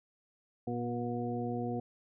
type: harmonic tone with a mistuned harmonic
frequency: 120.4 Hz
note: B2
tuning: 44 cents flat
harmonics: 1 / 2 / 3 / 4 / 6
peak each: -39 / -36 / -41 / -40 / -41 dBFS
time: 0.67-1.8 s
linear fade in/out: 5 ms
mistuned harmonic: 1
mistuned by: -33 cents
effects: none